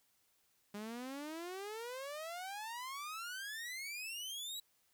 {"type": "exponential sweep", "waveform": "sawtooth", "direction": "up", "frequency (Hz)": [201.8, 3953], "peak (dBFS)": -39, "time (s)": [0.74, 4.6], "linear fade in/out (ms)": 5, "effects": ["white hiss -75 dBFS RMS until 4.93 s"]}